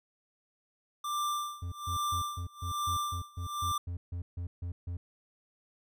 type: tone with tremolo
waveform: square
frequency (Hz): 1183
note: D6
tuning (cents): +12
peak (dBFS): -30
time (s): 1.04-3.78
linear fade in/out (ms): 5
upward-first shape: sine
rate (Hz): 1.2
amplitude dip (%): 95
type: tone bursts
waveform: triangle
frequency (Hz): 87.31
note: F2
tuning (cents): 0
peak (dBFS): -32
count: 14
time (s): 1.62-4.97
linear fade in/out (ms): 5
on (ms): 100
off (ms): 150
effects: none